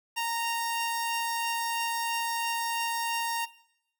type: tone pair together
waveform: sawtooth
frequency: 927 / 2778 Hz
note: A#5 / F7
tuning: -10 / -10 cents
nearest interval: octave + perfect fifth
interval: 1900 cents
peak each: -26 / -31 dBFS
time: 0.16-3.46 s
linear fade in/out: 20 ms
effects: noise-tail reverb RT60 0.8 s tail -19 dB re dry